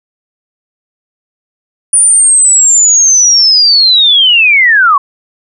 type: linear sweep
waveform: sine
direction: down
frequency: 9490 to 1073 Hz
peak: -3 dBFS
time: 1.93-4.98 s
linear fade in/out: 5 ms
effects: none